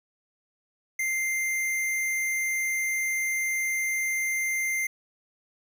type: tone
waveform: square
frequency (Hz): 2093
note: C7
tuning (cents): 0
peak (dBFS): -26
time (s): 0.99-4.87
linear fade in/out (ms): 5
effects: none